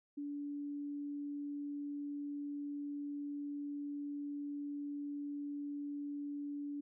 sine tone, 288.2 Hz, D4, 33 cents flat, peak -39 dBFS, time 0.17-6.81 s, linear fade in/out 10 ms, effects none

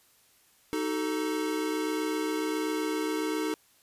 square chord, D# diminished, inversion none, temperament equal with one note detuned, 311.1 / 378.6 / 440 Hz, D#4 / F#4 / A4, 0 / +40 / 0 cents, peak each -31 / -37 / -34 dBFS, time 0.73-3.54 s, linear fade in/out 0 ms, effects white hiss -63 dBFS RMS until 3.82 s + resampled to 32000 Hz

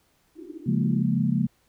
pink band-pass noise, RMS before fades -41 dBFS, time 0.35-1.04 s, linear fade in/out 50 ms, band 290 to 370 Hz, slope 96 dB/octave
sine chord, Bb minor seventh, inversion first, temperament equal, 138.59 / 174.61 / 207.7 / 233.1 Hz, Db3 / F3 / Ab3 / Bb3, 0 / 0 / 0 / 0 cents, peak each -26 dBFS, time 0.66-1.47 s, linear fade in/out 10 ms
effects pink hiss -66 dBFS RMS until 1.68 s

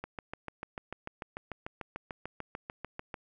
click train, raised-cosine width 0.5 ms, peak -23 dBFS, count 22, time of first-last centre 0.04-3.142 s, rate 6.77 Hz, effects none

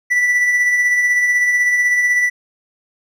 triangle tone with tremolo, 1968 Hz, B6, 7 cents flat, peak -9 dBFS, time 0.1-2.3 s, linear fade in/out 20 ms, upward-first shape sine, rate 16 Hz, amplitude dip 35%, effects none

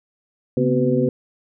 sine tone cluster, 137.3 / 239.2 / 258.4 / 377.7 / 502 Hz, C#3 / A#3 / C4 / F#4 / B4, -16 / +45 / -21 / +36 / +28 cents, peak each -22 dBFS, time 0.57-1.09 s, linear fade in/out 2 ms, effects none

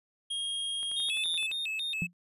square tone with pitch glide, 3251 to 3505 Hz, G#7 to A7, -38 to -7 cents, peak -32 dBFS, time 0.3-1.47 s, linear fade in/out 10 ms, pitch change +131 cents, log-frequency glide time 1.03-1.19 s
click train, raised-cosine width 0.3 ms, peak -33 dBFS, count 9, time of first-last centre 0.83-1.514 s, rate 11.7 Hz
triangle tone with vibrato, 3088 Hz, G7, 27 cents flat, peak -30 dBFS, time 0.96-2.07 s, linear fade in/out 10 ms, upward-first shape square, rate 3.6 Hz, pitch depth 300 cents each way
sine tone with exponential decay, 174.61 Hz, F3, in tune, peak -26 dBFS, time 2.02-2.13 s, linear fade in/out 0 ms, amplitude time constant 23 ms
effects resampled to 32000 Hz

